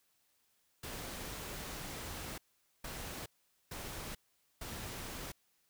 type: noise bursts at uneven times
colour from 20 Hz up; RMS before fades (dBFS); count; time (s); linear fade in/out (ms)
pink; -44; 4; 0.83-2.38 / 2.84-3.26 / 3.71-4.15 / 4.61-5.32; 5
effects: white hiss -75 dBFS RMS until 5.69 s